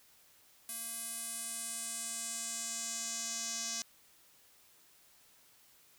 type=tone with band-pass filter sweep; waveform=square; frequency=229.2 Hz; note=A#3; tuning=29 cents flat; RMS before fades=-40 dBFS; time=0.69-3.82 s; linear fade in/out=0 ms; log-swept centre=11000 to 6100 Hz; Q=3; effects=white hiss -64 dBFS RMS until 5.98 s